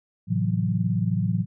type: chord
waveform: sine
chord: F# half-diminished seventh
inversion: first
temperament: just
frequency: 111 / 133.2 / 166.5 / 185 Hz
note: A2 / C3 / E3 / F#3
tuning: +16 / +31 / +18 / 0 cents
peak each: -25 / -31 / -26 / -26 dBFS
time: 0.27-1.46 s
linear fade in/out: 50 ms
effects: none